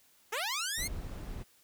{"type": "linear sweep", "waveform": "10% pulse", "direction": "up", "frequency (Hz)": [394.6, 2191], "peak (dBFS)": -24, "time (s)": [0.32, 0.88], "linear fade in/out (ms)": 10}
{"type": "noise", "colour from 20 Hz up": "brown", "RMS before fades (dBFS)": -40, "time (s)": [0.77, 1.44], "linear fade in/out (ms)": 20}
{"effects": ["white hiss -65 dBFS RMS until 1.63 s"]}